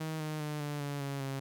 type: tone with pitch steps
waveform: sawtooth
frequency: 157.9 / 154.03 / 150.25 / 146.56 / 142.97 / 139.46 / 136.04 Hz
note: D#3 / D#3 / D3 / D3 / D3 / C#3 / C#3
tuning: +26 / -17 / +40 / -3 / -46 / +11 / -32 cents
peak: -31 dBFS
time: 0-1.4 s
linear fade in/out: 10 ms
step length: 200 ms
effects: none